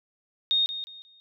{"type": "tone with echo", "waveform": "sine", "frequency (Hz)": 3701, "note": "A#7", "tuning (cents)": -13, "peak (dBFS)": -20, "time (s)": [0.51, 0.66], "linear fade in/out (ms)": 0, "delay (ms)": 180, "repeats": 3, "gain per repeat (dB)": -11, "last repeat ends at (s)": 1.2, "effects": []}